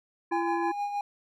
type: harmonic tone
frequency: 339.4 Hz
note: F4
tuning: 49 cents flat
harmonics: 1 / 3 / 5 / 7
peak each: -29 / -33 / -38 / -48 dBFS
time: 0.31-0.72 s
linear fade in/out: 10 ms
type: tone with tremolo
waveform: triangle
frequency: 816 Hz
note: G#5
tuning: 31 cents flat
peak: -25 dBFS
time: 0.32-1.01 s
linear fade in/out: 2 ms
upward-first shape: sine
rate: 6.4 Hz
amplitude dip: 50%
effects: none